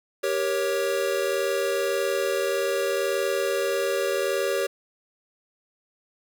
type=chord; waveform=square; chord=G diminished; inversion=none; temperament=equal with one note detuned; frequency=392 / 472.7 / 554.4 Hz; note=G4 / Bb4 / Db5; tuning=0 / +24 / 0 cents; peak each=-28 / -30 / -27 dBFS; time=0.23-4.67 s; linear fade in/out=10 ms; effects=none